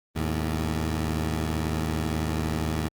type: tone pair together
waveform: 15% pulse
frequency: 78.4 / 108.7 Hz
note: D#2 / A2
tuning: +14 / -21 cents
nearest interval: tritone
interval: 565 cents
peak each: -20 / -26 dBFS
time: 0.15-2.89 s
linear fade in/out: 20 ms
effects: Opus 24 kbps